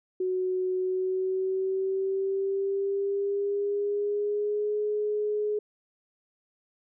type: tone with pitch glide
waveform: sine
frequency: 370 to 420.1 Hz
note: F#4 to G#4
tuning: 0 to +20 cents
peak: -25 dBFS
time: 0.2-5.59 s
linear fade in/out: 5 ms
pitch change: +220 cents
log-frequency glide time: 0.77-4.77 s
effects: none